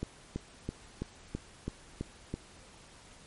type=click train; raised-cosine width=3 ms; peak=-21 dBFS; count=8; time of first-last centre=0.03-2.34 s; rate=3.03 Hz; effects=pink hiss -55 dBFS RMS until 3.26 s + MP3 48 kbps